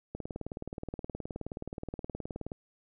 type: click train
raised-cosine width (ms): 2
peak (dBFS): -24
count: 46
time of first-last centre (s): 0.15-2.518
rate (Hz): 19
effects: none